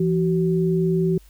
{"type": "tone pair together", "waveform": "sine", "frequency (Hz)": [168.2, 377.6], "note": ["E3", "F#4"], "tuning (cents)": [35, 35], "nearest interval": "octave + major second", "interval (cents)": 1400, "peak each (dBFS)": [-19, -21], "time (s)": [0, 1.18], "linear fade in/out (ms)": 5, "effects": ["added 50 Hz sine -47 dBFS peak until 1.29 s", "white hiss -57 dBFS RMS until 1.29 s"]}